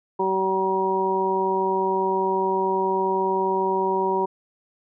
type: harmonic tone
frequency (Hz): 190.5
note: G3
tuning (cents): -49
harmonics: 1 / 2 / 3 / 4 / 5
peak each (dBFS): -32 / -23 / -33 / -31 / -23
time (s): 0.19-4.26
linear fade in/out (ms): 10
effects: none